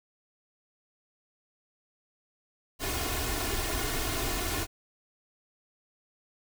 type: noise with comb filter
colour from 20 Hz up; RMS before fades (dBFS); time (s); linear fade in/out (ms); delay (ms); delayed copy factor
pink; -31; 2.79-4.67; 50; 2.8; +0.7
effects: none